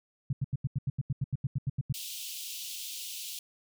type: tone bursts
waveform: sine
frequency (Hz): 134.6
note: C3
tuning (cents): +49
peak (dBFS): -26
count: 15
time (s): 0.3-1.926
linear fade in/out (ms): 5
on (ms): 30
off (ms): 84
type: high-pass noise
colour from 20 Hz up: pink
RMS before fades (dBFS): -40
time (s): 1.94-3.39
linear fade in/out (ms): 2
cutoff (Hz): 2800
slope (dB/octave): 48
effects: none